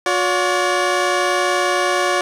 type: tone pair together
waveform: 15% pulse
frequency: 360.4 / 570.8 Hz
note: F#4 / D5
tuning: -45 / -49 cents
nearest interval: minor sixth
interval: 796 cents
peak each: -12 dBFS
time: 0.06-2.21 s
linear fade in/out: 2 ms
effects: low-pass 8000 Hz 12 dB/octave + 8-bit